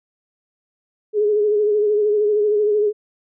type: tone with vibrato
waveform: sine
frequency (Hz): 419.4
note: G#4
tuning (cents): +17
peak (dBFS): -14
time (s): 1.13-2.93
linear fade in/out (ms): 50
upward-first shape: sine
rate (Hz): 13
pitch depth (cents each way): 42
effects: none